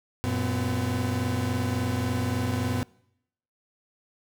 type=tone cluster; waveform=40% pulse; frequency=93.3 / 116.8 / 251.7 Hz; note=F#2 / A#2 / B3; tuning=+15 / +4 / +33 cents; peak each=-29 dBFS; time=0.24-2.83 s; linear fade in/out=0 ms; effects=noise-tail reverb RT60 0.8 s tail -24 dB re dry